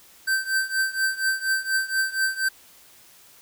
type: tone with tremolo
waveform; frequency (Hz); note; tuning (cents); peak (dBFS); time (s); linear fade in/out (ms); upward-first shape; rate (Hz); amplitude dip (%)
square; 1554; G6; -16; -19; 0.27-2.49; 10; triangle; 4.2; 90
effects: white hiss -52 dBFS RMS until 3.41 s